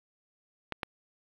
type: clicks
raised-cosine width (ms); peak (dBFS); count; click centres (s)
0.3; -16 / -15; 2; 0.723 / 0.832
effects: low-pass 4000 Hz 12 dB/octave + 9-bit